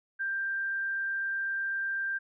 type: tone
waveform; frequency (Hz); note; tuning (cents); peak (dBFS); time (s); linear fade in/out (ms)
sine; 1582; G6; +15; -29; 0.19-2.19; 20
effects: none